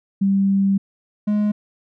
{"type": "tone pair in turn", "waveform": ["sine", "triangle"], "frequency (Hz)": [196, 209], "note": ["G3", "G#3"], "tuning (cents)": [0, 11], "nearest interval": "minor second", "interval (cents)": 111, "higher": "second", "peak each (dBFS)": -14, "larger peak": "neither", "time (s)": [[0.21, 0.78], [1.27, 1.52]], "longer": "first", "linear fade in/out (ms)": 10, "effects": []}